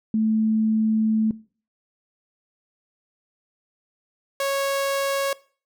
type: tone pair in turn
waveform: sine / sawtooth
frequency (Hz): 219 / 551.8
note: A3 / C#5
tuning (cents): -8 / -8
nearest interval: octave + major third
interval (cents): 1600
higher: second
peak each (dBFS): -18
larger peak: neither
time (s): 0.14-1.31 / 4.4-5.33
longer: first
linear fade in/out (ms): 2
effects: noise-tail reverb RT60 0.4 s tail -20 dB re dry